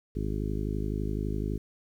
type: harmonic tone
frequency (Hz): 51.9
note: G#1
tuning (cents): 0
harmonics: 1 / 2 / 3 / 4 / 5 / 6 / 7 / 8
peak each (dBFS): -32 / -35 / -37 / -38 / -39 / -40 / -40 / -41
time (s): 0.15-1.58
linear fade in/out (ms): 10
effects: 10-bit